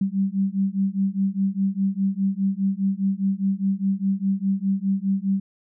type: beating tone pair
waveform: sine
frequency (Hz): 192.3 / 197.2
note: G3 / G3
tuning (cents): -33 / +11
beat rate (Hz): 4.9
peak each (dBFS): -23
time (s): 0.01-5.4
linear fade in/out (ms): 5
effects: none